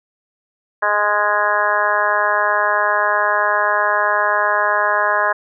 harmonic tone, 207.7 Hz, G#3, in tune, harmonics 2 / 3 / 4 / 5 / 6 / 7 / 8 / 9, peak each -30 / -21 / -24 / -19 / -24 / -24 / -19 / -31 dBFS, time 0.82-5.33 s, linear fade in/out 10 ms, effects none

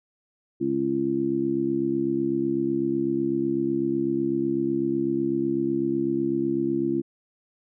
harmonic tone, 68 Hz, C#2, 33 cents flat, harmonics 2 / 3 / 4 / 5, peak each -36 / -32 / -27 / -24 dBFS, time 0.6-7.02 s, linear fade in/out 20 ms, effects none

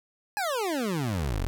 25% pulse exponential sweep, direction down, 859 to 38.74 Hz, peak -23 dBFS, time 0.37-1.47 s, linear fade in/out 0 ms, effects none

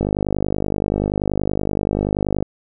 click train, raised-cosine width 2 ms, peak -6 dBFS, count 123, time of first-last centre 0.01-2.426 s, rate 50.5 Hz, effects none

